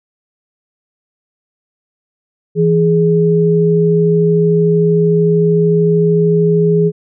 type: tone pair together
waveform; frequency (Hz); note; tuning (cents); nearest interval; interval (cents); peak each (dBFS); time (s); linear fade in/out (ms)
sine; 165.45 / 416.9; E3 / G#4; +7 / +7; octave + major third; 1600; -11; 2.55-6.92; 50
effects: none